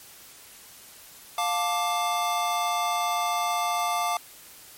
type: chord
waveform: square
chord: D minor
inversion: first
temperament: just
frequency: 704.8 / 881 / 1174.7 Hz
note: F5 / A5 / D6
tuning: +16 / +2 / 0 cents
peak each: -28 / -31 / -29 dBFS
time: 1.38-4.17 s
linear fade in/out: 2 ms
effects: white hiss -48 dBFS RMS until 4.77 s + MP3 64 kbps